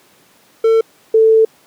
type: tone pair in turn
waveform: triangle / sine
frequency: 450 / 443.5 Hz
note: A4 / A4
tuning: +39 / +14 cents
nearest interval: unison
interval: 25 cents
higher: first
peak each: -6 dBFS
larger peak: neither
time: 0.64-0.81 / 1.14-1.45 s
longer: second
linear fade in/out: 5 ms
effects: pink hiss -50 dBFS RMS until 1.66 s + high-pass 200 Hz 12 dB/octave